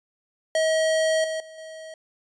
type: tone with level steps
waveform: square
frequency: 637 Hz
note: D#5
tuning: 41 cents sharp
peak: -20 / -27 / -42 / -38 dBFS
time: 0.55-1.94 s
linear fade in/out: 2 ms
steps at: 1.24 / 1.4 / 1.58 s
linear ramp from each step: 2 ms
effects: resampled to 22050 Hz